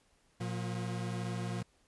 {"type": "tone pair together", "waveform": "40% pulse", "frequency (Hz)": [116.54, 178.85], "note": ["A#2", "F3"], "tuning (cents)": [0, 41], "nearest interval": "perfect fifth", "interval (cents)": 741, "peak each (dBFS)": [-36, -38], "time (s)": [0.4, 1.63], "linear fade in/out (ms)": 10, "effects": ["pink hiss -70 dBFS RMS until 1.87 s", "resampled to 24000 Hz"]}